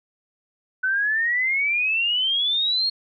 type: exponential sweep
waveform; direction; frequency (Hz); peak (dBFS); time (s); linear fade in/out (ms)
sine; up; 1500 to 4308; -19; 0.83-2.9; 10
effects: none